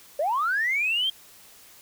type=linear sweep; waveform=sine; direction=up; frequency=544 to 3231 Hz; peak=-21 dBFS; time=0.19-1.1 s; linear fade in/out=5 ms; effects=tanh soft clip ceiling -17 dBFS + white hiss -51 dBFS RMS until 1.81 s